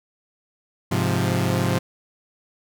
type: chord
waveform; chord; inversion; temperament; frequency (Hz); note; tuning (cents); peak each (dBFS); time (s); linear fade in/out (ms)
sawtooth; F minor; first; equal; 103.83 / 130.81 / 174.61; Ab2 / C3 / F3; 0 / 0 / 0; -20; 0.91-1.79; 10
effects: none

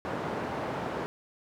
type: band-pass noise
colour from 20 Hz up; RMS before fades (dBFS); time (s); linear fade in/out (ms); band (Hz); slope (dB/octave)
white; -34; 0.05-1.06; 0; 120 to 840; 12
effects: none

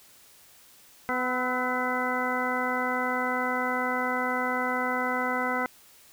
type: harmonic tone with a mistuned harmonic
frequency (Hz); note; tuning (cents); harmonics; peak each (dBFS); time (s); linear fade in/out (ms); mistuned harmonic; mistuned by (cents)
251.1; B3; +29; 1 / 2 / 3 / 4 / 5 / 6 / 8; -33 / -33 / -33 / -33 / -33 / -33 / -33; 1.09-5.66; 0; 5; +52
effects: white hiss -55 dBFS RMS until 6.12 s

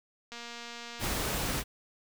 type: click train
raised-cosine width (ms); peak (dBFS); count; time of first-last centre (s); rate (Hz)
0.2; -26; 182; 0.32-1.087; 236
type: noise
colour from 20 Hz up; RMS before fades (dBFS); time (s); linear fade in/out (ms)
pink; -32; 0.99-1.64; 50
effects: none

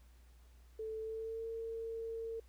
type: tone with pitch glide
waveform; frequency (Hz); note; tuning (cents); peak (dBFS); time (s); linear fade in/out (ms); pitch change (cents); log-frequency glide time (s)
sine; 440 to 453.7; A4 to A#4; 0 to -47; -39; 0.79-2.4; 5; +53; 1-1.46
effects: added 60 Hz sine -58 dBFS peak until 2.48 s + pink hiss -71 dBFS RMS until 2.48 s

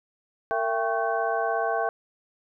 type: tone cluster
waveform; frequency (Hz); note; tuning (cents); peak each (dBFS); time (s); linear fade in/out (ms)
sine; 456.9 / 671 / 788 / 1105 / 1530; A#4 / E5 / G5 / C#6 / G6; -35 / +31 / +9 / -6 / -42; -30 / -27 / -29 / -32 / -32; 0.51-1.89; 0
effects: none

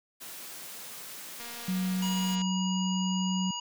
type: high-pass noise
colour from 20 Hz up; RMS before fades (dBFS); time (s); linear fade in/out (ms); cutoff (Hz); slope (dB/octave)
white; -43; 0.2-2.36; 20; 120; 96
type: click train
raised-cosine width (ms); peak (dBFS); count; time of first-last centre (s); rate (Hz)
0.2; -27; 241; 1.4-2.417; 236
type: tone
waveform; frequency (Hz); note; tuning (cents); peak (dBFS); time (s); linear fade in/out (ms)
sine; 185.6; F#3; +6; -27; 1.68-3.51; 5
type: harmonic tone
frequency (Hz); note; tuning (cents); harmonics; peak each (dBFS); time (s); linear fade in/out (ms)
960; B5; -49; 1 / 3 / 5 / 7; -38 / -36 / -45 / -40; 2.02-3.6; 5
effects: none

